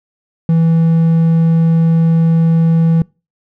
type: tone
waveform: triangle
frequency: 164.3 Hz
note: E3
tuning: 5 cents flat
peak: -6 dBFS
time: 0.49-3.02 s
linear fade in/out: 2 ms
effects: noise-tail reverb RT60 0.3 s tail -25 dB re dry